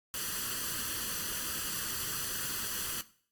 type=noise with comb filter; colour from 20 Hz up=white; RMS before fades=-36 dBFS; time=0.14-3.01 s; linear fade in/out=0 ms; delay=0.66 ms; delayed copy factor=+0.7; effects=noise-tail reverb RT60 0.5 s tail -17 dB re dry + AAC 64 kbps